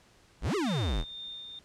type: exponential two-way sweep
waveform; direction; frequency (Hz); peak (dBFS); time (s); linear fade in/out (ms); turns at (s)
square; up then down; 32.81 to 440 to 32.81; -28; 0.41-1.05; 50; 0.55
type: tone with tremolo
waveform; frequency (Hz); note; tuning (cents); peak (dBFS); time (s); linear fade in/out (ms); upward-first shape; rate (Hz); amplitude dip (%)
sine; 3629; A#7; -47; -38; 0.66-1.59; 2; sine; 2.1; 35
effects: pink hiss -61 dBFS RMS until 1.64 s + low-pass 8000 Hz 12 dB/octave